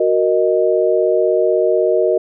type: chord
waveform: sine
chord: D# minor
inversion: first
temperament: equal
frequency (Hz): 370 / 466.2 / 622.3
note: F#4 / A#4 / D#5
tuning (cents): 0 / 0 / 0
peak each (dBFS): -16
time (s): 0-2.18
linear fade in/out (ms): 5
effects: none